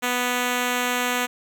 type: tone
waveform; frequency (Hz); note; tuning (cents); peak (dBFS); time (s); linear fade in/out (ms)
5% pulse; 246.9; B3; 0; -10; 0.02-1.27; 20
effects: none